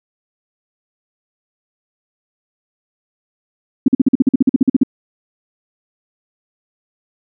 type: tone bursts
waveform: sine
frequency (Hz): 261.6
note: C4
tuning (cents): 0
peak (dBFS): -5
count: 15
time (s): 3.86-4.834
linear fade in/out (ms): 5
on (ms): 22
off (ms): 46
effects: none